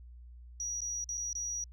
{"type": "tone with dropouts", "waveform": "sine", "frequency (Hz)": 5790, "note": "F#8", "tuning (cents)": -38, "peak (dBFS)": -33, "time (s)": [0.6, 1.64], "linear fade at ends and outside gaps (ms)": 1, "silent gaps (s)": [[0.806, 0.817], [1.042, 1.09], [1.173, 1.177], [1.33, 1.352]], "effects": ["tanh soft clip ceiling -29 dBFS", "added 60 Hz sine -48 dBFS peak until 1.72 s"]}